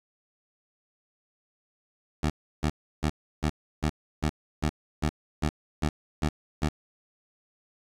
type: tone bursts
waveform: 15% pulse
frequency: 76.2 Hz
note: D#2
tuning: 36 cents flat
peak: -17 dBFS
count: 12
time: 2.23-6.688 s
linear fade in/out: 5 ms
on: 69 ms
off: 330 ms
effects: low-pass 9000 Hz 12 dB/octave + 9-bit